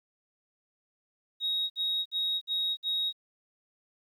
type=tone bursts; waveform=sine; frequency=3778 Hz; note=A#7; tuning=22 cents sharp; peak=-26 dBFS; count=5; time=1.4-3.128 s; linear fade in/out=50 ms; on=300 ms; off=57 ms; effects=tanh soft clip ceiling -22 dBFS + 11-bit